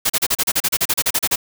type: noise bursts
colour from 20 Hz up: white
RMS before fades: -17 dBFS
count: 16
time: 0.05-1.359 s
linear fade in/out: 10 ms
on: 49 ms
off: 35 ms
effects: none